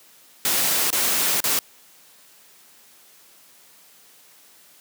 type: noise with dropouts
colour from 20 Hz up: white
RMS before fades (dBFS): -21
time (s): 0.45-1.59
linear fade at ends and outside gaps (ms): 1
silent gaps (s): 0.904-0.928 / 1.404-1.44
effects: white hiss -52 dBFS RMS until 4.8 s + high-pass 150 Hz 12 dB/octave